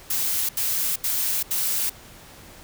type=noise bursts; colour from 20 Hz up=blue; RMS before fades=-24 dBFS; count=4; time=0.1-1.897 s; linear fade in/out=5 ms; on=390 ms; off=79 ms; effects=pink hiss -46 dBFS RMS until 2.63 s